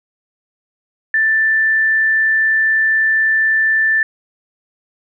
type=tone; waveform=sine; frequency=1768 Hz; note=A6; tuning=8 cents sharp; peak=-11 dBFS; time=1.14-4.03 s; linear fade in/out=2 ms; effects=none

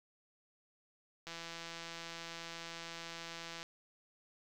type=click train; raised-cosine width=0.2 ms; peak=-28 dBFS; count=395; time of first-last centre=1.27-3.629 s; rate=167 Hz; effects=10-bit

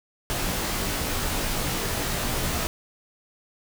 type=noise with comb filter; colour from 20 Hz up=pink; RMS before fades=-27 dBFS; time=0.3-2.67 s; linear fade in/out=0 ms; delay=19 ms; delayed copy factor=-0.95; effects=none

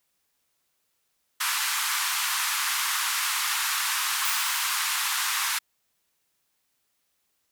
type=band-pass noise; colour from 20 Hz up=pink; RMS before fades=-27 dBFS; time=1.4-5.59 s; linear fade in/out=10 ms; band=960 to 15000 Hz; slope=48 dB/octave
type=noise with exponential decay; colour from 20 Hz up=violet; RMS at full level=-29 dBFS; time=4.25-5.13 s; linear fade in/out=1 ms; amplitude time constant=190 ms
effects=white hiss -74 dBFS RMS until 7.51 s

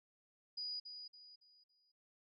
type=tone with echo; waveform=sine; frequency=4915 Hz; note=D#8; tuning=22 cents flat; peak=-38 dBFS; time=0.57-0.8 s; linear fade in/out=10 ms; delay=280 ms; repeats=4; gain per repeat=-9 dB; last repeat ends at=1.92 s; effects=tanh soft clip ceiling -38 dBFS + MP3 48 kbps

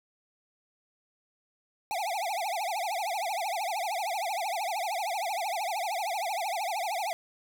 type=tone with vibrato; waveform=square; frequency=763 Hz; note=G5; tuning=47 cents flat; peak=-30 dBFS; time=1.91-7.13 s; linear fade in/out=0 ms; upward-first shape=triangle; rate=13 Hz; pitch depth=280 cents each way; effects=none

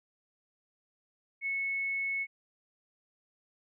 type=tone; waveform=sine; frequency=2200 Hz; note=C#7; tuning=14 cents flat; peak=-30 dBFS; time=1.41-2.27 s; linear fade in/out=50 ms; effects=none

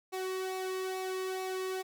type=tone with flanger; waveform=sawtooth; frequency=375.2 Hz; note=F#4; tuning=24 cents sharp; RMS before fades=-36 dBFS; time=0.12-1.83 s; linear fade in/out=20 ms; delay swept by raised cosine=0.61 to 1.44 ms; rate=2.3 Hz; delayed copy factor=-0.6; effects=none

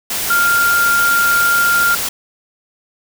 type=tone in noise; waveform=sine; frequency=1396.9 Hz; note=F6; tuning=in tune; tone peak=-11 dBFS; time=0.3-1.95 s; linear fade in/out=5 ms; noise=white; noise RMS=-20 dBFS; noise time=0.1-2.09 s; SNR=+6 dB; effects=none

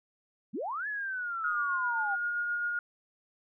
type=linear two-way sweep; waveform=sine; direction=up then down; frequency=158.1 to 1727 to 767 Hz; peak=-32 dBFS; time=0.53-2.16 s; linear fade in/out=20 ms; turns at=0.87 s
type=tone with tremolo; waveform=sine; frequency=1429 Hz; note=F6; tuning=39 cents sharp; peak=-28 dBFS; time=1.44-2.79 s; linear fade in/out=2 ms; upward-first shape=sine; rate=7.6 Hz; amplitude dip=25%
effects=none

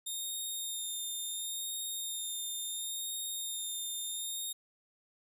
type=tone with vibrato; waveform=10% pulse; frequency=3666 Hz; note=A#7; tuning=30 cents flat; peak=-29 dBFS; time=0.06-4.53 s; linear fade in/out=10 ms; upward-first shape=sine; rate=0.72 Hz; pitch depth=20 cents each way; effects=resampled to 32000 Hz + 11-bit

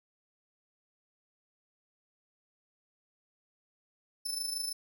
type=tone with amplitude modulation; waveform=25% pulse; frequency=5274 Hz; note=E8; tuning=in tune; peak=-26 dBFS; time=4.25-4.73 s; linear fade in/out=10 ms; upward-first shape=sine; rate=25.9 Hz; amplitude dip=60%; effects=none

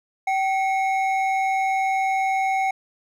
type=tone pair together; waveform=triangle; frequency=770 / 2178 Hz; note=G5 / C#7; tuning=-31 / -31 cents; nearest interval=octave + tritone; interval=1800 cents; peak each=-18 / -26 dBFS; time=0.27-2.71 s; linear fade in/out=5 ms; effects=none

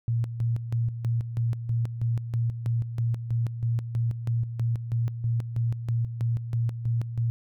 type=tone with tremolo; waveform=sine; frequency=116.54 Hz; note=A#2; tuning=in tune; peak=-22 dBFS; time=0.08-7.3 s; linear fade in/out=0 ms; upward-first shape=square; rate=3.1 Hz; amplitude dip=65%; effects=none

